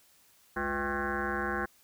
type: tone with frequency modulation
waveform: sine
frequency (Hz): 932.3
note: A#5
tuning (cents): 0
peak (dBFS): -29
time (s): 0.56-1.66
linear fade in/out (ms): 10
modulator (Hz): 145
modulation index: 5.5
effects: white hiss -63 dBFS RMS until 1.83 s